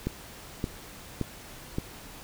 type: click train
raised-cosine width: 3 ms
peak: -15 dBFS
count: 4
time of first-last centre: 0.07-1.784 s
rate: 1.75 Hz
effects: pink hiss -46 dBFS RMS until 2.23 s